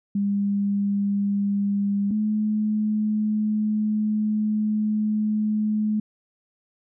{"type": "tone pair in turn", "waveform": "sine", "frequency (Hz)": [201.1, 213.3], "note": ["G3", "G#3"], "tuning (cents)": [44, 46], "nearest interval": "minor second", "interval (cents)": 102, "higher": "second", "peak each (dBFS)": -20, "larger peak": "neither", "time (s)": [[0.15, 2.11], [2.11, 6]], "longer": "second", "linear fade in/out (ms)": 5, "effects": []}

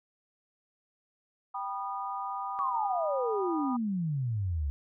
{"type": "chord", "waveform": "sine", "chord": "G augmented", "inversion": "none", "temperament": "just", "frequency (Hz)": [784, 980, 1225], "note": ["G5", "B5", "D#6"], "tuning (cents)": [0, -14, -27], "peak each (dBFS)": -37, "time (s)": [1.54, 3.77], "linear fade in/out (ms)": 10}
{"type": "exponential sweep", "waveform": "sine", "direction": "down", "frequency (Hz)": [1166, 68.2], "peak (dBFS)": -28, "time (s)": [2.59, 4.7], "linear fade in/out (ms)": 0}
{"effects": []}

